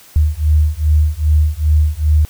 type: beating tone pair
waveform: sine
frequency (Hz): 75.1 / 77.6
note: D2 / D#2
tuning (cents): +39 / -4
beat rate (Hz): 2.5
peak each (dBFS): -13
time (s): 0.16-2.25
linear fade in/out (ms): 0
effects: white hiss -43 dBFS RMS until 2.29 s

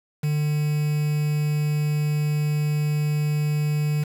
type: tone with quantisation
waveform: triangle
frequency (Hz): 150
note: D3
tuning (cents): +37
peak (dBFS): -18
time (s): 0.23-4.04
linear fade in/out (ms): 10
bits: 6
effects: none

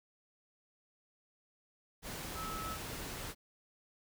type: tone in noise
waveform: sine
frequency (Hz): 1300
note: E6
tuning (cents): -24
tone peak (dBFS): -41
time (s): 2.34-2.78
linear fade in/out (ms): 50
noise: pink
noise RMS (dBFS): -43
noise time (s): 2.02-3.35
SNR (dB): -1
effects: none

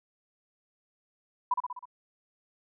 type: tone with echo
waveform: sine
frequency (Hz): 990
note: B5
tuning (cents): +4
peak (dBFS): -22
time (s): 1.51-1.54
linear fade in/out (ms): 5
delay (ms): 63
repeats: 5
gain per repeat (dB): -4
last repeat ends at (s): 1.855
effects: none

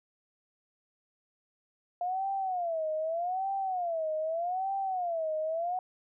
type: tone with vibrato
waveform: sine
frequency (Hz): 698.5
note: F5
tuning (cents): 0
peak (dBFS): -29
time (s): 2.01-5.79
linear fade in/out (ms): 2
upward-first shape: sine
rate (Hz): 0.82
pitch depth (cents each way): 200
effects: none

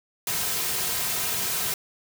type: noise with comb filter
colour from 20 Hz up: white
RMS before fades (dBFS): -27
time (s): 0.27-1.74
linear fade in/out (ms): 2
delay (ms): 3.5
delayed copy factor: -0.6
effects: none

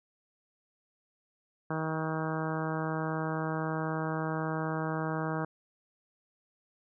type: harmonic tone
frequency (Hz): 158.6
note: D#3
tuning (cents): +33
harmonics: 1 / 2 / 3 / 4 / 5 / 6 / 7 / 8 / 9 / 10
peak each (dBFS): -34 / -37 / -39 / -40 / -41 / -42 / -42 / -43 / -44 / -44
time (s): 1.7-5.45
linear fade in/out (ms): 5
effects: none

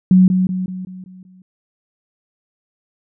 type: tone with echo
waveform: sine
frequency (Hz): 185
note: F#3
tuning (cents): 0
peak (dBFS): -6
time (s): 0.11-0.28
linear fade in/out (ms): 2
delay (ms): 190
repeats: 6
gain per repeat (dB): -6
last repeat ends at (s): 1.42
effects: none

